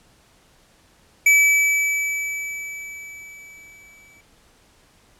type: tone with exponential decay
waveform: square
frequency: 2300 Hz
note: D7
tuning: 37 cents flat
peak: -11 dBFS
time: 1.26-4.21 s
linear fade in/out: 5 ms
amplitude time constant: 640 ms
effects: pink hiss -56 dBFS RMS until 5.19 s + low-pass 11000 Hz 12 dB/octave